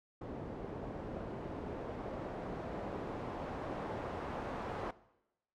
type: noise with low-pass filter sweep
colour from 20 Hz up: white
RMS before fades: -42 dBFS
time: 0.21-4.91 s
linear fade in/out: 5 ms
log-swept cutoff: 450 to 870 Hz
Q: 0.91
effects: noise-tail reverb RT60 0.9 s tail -19 dB re dry

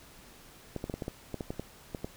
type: clicks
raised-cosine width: 2 ms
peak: -21 dBFS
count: 12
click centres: 0.763 / 0.841 / 0.898 / 0.94 / 1.022 / 1.081 / 1.343 / 1.408 / 1.505 / 1.596 / 1.948 / 2.045 s
effects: pink hiss -54 dBFS RMS until 2.16 s

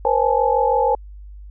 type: tone cluster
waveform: sine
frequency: 479.5 / 526 / 826 / 872 Hz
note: A#4 / C5 / G#5 / A5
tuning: +49 / +9 / -10 / -16 cents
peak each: -20 dBFS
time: 0.05-0.95 s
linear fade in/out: 2 ms
effects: added 50 Hz sine -35 dBFS peak until 1.5 s

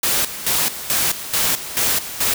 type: noise with tremolo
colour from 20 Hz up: white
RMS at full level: -18 dBFS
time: 0.03-2.34 s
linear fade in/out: 5 ms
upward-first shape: square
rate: 2.3 Hz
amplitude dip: 75%
effects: none

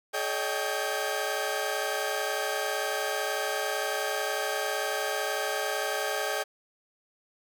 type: tone cluster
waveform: sawtooth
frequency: 426.5 / 566 / 624 / 780 / 1591 Hz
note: G#4 / C#5 / D#5 / G5 / G6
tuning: +46 / +36 / +5 / -9 / +25 cents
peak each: -31 dBFS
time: 0.13-6.44 s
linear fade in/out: 20 ms
effects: none

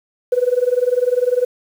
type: tone with tremolo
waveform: sine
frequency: 495.7 Hz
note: B4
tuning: 6 cents sharp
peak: -9 dBFS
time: 0.32-1.45 s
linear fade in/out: 5 ms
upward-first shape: sine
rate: 20 Hz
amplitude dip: 90%
effects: tanh soft clip ceiling -6 dBFS + 7-bit

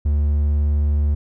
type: tone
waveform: triangle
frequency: 73.42 Hz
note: D2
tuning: in tune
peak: -13 dBFS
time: 0.05-1.15 s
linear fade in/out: 10 ms
effects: none

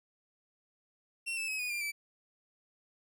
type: tone with pitch steps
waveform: 40% pulse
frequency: 2721 / 2634 / 2551 / 2469 / 2391 / 2315 Hz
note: F7 / E7 / D#7 / D#7 / D7 / D7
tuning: -46 / -2 / +43 / -14 / +30 / -25 cents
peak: -33 dBFS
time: 1.26-1.92 s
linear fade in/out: 20 ms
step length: 110 ms
effects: none

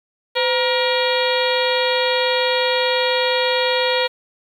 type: harmonic tone with a mistuned harmonic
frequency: 474.2 Hz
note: A#4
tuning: 30 cents sharp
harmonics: 1 / 2 / 3 / 4 / 5 / 6 / 7 / 8 / 9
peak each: -19 / -24 / -29 / -26 / -26 / -30 / -26 / -28 / -28 dBFS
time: 0.35-4.08 s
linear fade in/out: 20 ms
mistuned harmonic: 1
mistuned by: +120 cents
effects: 8-bit

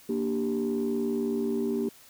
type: chord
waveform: sine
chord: G minor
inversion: first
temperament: equal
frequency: 233.1 / 293.7 / 392 Hz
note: Bb3 / D4 / G4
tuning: 0 / 0 / 0 cents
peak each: -28 / -32 / -28 dBFS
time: 0.09-1.89 s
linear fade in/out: 5 ms
effects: tanh soft clip ceiling -20 dBFS + white hiss -54 dBFS RMS until 2.09 s

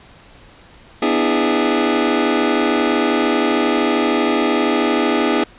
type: chord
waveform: sawtooth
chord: E dominant seventh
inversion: second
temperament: just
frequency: 247.2 / 296.7 / 329.6 / 412 Hz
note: B3 / D4 / E4 / G#4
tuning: +2 / +18 / 0 / -14 cents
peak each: -16 dBFS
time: 1.02-5.44 s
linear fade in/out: 5 ms
effects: pink hiss -45 dBFS RMS until 5.58 s + resampled to 8000 Hz

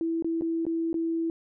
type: tone with dropouts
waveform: sine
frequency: 329.6 Hz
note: E4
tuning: in tune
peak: -25 dBFS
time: 0.01-1.3 s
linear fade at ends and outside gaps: 1 ms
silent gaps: 0.224-0.245 / 0.411-0.42 / 0.653-0.666 / 0.93-0.942 s
effects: none

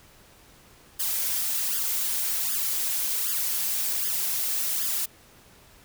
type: noise with flanger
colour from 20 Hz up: blue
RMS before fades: -27 dBFS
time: 0.99-5.06 s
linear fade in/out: 10 ms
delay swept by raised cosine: 0.6 to 6.2 ms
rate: 1.3 Hz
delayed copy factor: +0.95
effects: pink hiss -54 dBFS RMS until 5.84 s

